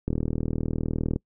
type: click train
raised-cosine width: 3 ms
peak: -13 dBFS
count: 44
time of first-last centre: 0.08-1.16 s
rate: 39.8 Hz
effects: noise-tail reverb RT60 0.1 s tail -25 dB re dry